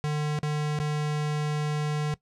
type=tone with dropouts; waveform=square; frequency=150 Hz; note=D3; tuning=37 cents sharp; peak=-26 dBFS; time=0.04-2.14 s; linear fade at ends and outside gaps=0 ms; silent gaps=0.389-0.431 / 0.789-0.8 s; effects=noise-tail reverb RT60 0.1 s tail -18 dB re dry + low-pass 7000 Hz 12 dB/octave